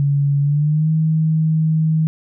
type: tone with pitch glide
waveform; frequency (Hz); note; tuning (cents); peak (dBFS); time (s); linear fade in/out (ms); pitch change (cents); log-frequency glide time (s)
sine; 141.8 to 158.25; C#3 to D#3; +40 to +30; -13; 0-2.07; 0; +190; 0.41-0.9
effects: none